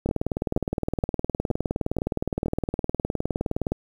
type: two click trains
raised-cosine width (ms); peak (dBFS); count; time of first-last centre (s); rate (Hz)
2; -12 / -11; 6 / 72; 0.09-2.46 / 0.06-3.72; 2.11 / 19.4
effects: 8-bit